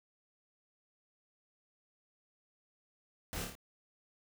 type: noise with echo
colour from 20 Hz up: pink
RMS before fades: -41 dBFS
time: 3.33-3.44 s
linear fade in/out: 0 ms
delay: 28 ms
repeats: 4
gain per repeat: -3 dB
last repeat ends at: 3.552 s
effects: none